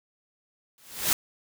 white noise with exponential growth, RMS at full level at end -20 dBFS, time 0.78-1.13 s, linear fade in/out 1 ms, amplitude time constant 75 ms, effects none

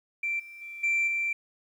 sine tone with level steps, 2349 Hz, D7, in tune, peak -26 / -43 / -38 / -21 / -25 dBFS, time 0.23-1.33 s, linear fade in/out 5 ms, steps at 0.39 / 0.61 / 0.83 / 1.07 s, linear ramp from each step 10 ms, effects tanh soft clip ceiling -21 dBFS + 10-bit

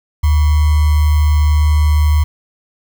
sine tone with sample-and-hold, 75.5 Hz, D2, 48 cents sharp, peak -8 dBFS, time 0.23-2.24 s, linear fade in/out 10 ms, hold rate 1050 Hz, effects none

